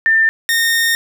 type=tone pair in turn; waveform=sine / sawtooth; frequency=1793 / 1838.1 Hz; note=A6 / A#6; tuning=+32 / -25 cents; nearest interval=unison; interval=43 cents; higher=second; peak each=-9 dBFS; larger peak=neither; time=0.06-0.29 / 0.49-0.95 s; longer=second; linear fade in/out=0 ms; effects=none